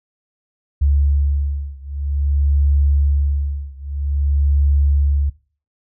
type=beating tone pair; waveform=sine; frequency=70.8 / 71.31 Hz; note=C#2 / C#2; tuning=+37 / +50 cents; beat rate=0.51 Hz; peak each=-17 / -18 dBFS; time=0.81-5.3 s; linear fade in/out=10 ms; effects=noise-tail reverb RT60 0.4 s tail -20 dB re dry